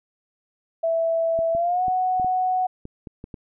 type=tone with pitch glide; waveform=sine; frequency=659.3 to 740 Hz; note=E5 to F#5; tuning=0 to 0 cents; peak=-19 dBFS; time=0.83-2.67 s; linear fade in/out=10 ms; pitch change=+200 cents; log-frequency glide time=1.51-1.84 s
type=clicks; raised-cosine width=3 ms; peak=-23 dBFS; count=9; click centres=1.39 / 1.55 / 1.882 / 2.198 / 2.246 / 2.854 / 3.072 / 3.241 / 3.342 s
effects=none